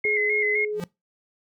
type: tone with vibrato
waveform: sine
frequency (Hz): 2093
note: C7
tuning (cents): 0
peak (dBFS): -21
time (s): 0.04-0.65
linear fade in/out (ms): 5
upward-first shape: square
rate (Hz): 3.9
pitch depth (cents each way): 47
type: tone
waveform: sine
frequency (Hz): 421.5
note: G#4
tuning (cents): +26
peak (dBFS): -25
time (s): 0.05-0.8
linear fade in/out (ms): 0
type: tone with exponential growth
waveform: square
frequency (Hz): 174.61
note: F3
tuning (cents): 0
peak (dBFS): -26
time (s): 0.72-0.84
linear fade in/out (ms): 2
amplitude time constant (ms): 26
effects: noise-tail reverb RT60 0.2 s tail -22 dB re dry